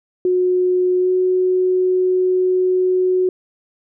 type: tone with pitch glide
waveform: sine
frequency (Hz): 364.2 to 368.4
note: F#4 to F#4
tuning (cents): -27 to -7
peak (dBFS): -13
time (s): 0.25-3.29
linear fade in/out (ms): 2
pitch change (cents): +20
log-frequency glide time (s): 0.99-1.1
effects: none